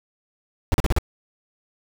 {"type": "noise bursts", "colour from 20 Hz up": "brown", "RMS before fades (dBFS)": -17, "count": 5, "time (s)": [0.72, 0.985], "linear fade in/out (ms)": 0, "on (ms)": 21, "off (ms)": 40, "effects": []}